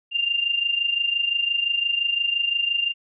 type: tone with amplitude modulation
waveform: sine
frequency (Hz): 2794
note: F7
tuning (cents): 0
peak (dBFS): -17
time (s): 0.11-2.94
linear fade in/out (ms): 50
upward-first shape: sine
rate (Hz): 25.8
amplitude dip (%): 70
effects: none